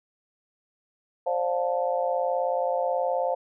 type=chord; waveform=sine; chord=D minor seventh; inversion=third; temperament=just; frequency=528.6 / 587.3 / 704.8 / 881 Hz; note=C5 / D5 / F5 / A5; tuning=+18 / 0 / +16 / +2 cents; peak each=-26 / -32 / -28 / -32 dBFS; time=1.26-3.35 s; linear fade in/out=10 ms; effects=none